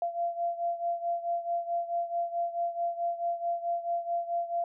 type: beating tone pair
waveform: sine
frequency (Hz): 686 / 690.6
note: F5 / F5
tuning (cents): -31 / -20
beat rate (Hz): 4.6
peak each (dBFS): -30 / -34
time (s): 0.02-4.64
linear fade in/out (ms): 2
effects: none